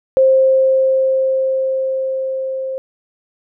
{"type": "tone with level ramp", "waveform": "sine", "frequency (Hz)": 528, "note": "C5", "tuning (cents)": 16, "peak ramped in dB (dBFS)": [-7, -20], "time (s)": [0.17, 2.78], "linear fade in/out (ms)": 0, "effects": []}